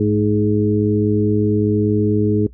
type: harmonic tone with a mistuned harmonic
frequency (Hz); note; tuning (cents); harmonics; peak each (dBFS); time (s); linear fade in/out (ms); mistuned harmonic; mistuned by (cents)
104.8; G#2; +16; 1 / 2 / 3 / 4; -19 / -19 / -19 / -19; 0-2.47; 5; 2; +30
effects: noise-tail reverb RT60 0.1 s tail -19 dB re dry + added 60 Hz sine -38 dBFS peak until 2.53 s